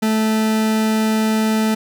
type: tone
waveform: 40% pulse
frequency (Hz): 218.8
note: A3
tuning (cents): -9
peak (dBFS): -14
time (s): 0.02-1.75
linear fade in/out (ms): 10
effects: none